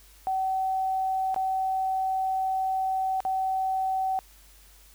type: tone with dropouts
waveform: sine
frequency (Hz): 761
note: F#5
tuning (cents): +48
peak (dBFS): -24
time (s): 0.27-4.19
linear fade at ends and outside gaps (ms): 0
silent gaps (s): 1.344-1.362 / 3.204-3.251
effects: added 49 Hz sine -54 dBFS peak until 4.94 s + white hiss -56 dBFS RMS until 4.94 s